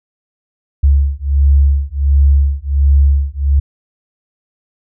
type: beating tone pair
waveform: sine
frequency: 69.3 / 70.7 Hz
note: C#2 / C#2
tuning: 0 / +35 cents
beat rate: 1.4 Hz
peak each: -11 dBFS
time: 0.83-3.6 s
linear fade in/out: 10 ms
effects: none